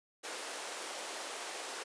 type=high-pass noise; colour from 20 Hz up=pink; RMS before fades=-42 dBFS; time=0.23-1.84 s; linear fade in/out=20 ms; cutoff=390 Hz; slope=24 dB/octave; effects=resampled to 22050 Hz